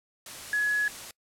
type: tone in noise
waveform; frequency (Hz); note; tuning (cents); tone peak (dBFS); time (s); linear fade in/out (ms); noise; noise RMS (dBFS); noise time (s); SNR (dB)
sine; 1688; G#6; +28; -23; 0.53-0.88; 2; white; -41; 0.26-1.11; +15
effects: noise-tail reverb RT60 0.1 s tail -24 dB re dry + low-pass 11000 Hz 12 dB/octave